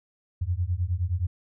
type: beating tone pair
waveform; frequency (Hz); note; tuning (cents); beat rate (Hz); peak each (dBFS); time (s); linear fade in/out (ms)
sine; 84.4 / 94; E2 / F#2; +41 / +28; 9.6; -27 / -27; 0.41-1.27; 10
effects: none